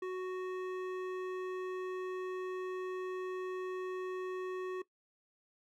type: tone with hard clipping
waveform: sine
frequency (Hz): 370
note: F#4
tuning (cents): 0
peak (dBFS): -38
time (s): 0.02-4.82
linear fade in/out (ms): 5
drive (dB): 12
effects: noise-tail reverb RT60 0.1 s tail -18 dB re dry